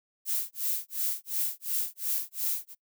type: noise with tremolo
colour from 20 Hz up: violet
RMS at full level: -28 dBFS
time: 0.25-2.75 s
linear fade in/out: 50 ms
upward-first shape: sine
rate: 2.8 Hz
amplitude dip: 100%
effects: noise-tail reverb RT60 0.1 s tail -22 dB re dry